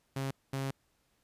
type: tone bursts at uneven times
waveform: sawtooth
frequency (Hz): 135.4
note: C#3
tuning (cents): -40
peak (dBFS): -29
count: 2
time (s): 0.16-0.31 / 0.53-0.71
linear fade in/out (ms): 5
effects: pink hiss -74 dBFS RMS until 1.23 s + resampled to 32000 Hz